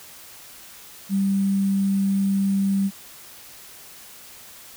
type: tone with sample-and-hold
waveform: sine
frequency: 196 Hz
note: G3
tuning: in tune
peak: -18 dBFS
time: 1.09-2.91 s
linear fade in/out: 50 ms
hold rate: 8820 Hz
effects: white hiss -44 dBFS RMS until 4.76 s